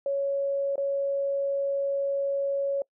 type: tone with dropouts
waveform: sine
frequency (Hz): 556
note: C#5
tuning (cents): +5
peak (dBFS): -24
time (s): 0.06-2.82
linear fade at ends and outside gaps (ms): 2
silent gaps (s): 0.757-0.779
effects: noise-tail reverb RT60 0.1 s tail -24 dB re dry